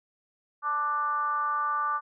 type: tone with frequency modulation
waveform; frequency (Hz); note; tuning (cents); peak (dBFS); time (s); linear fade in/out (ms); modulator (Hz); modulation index
sine; 1179; D6; +6; -25; 0.62-2.01; 50; 303; 0.64
effects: none